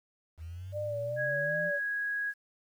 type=exponential sweep; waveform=sine; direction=up; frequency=78 to 177.5 Hz; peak=-39 dBFS; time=0.37-1.72 s; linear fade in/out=50 ms
type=tone with vibrato; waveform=sine; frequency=587.3 Hz; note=D5; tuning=in tune; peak=-32 dBFS; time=0.72-1.8 s; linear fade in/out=50 ms; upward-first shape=sine; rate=2.6 Hz; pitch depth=42 cents each way
type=tone; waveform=sine; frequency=1656 Hz; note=G#6; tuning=5 cents flat; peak=-30 dBFS; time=1.16-2.34 s; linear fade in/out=50 ms
effects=10-bit